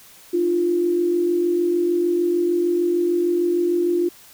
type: tone pair together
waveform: sine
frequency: 302.6 / 349.2 Hz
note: D#4 / F4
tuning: -48 / 0 cents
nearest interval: major second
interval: 248 cents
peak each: -26 / -17 dBFS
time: 0.33-4.09 s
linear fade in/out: 10 ms
effects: white hiss -47 dBFS RMS until 4.33 s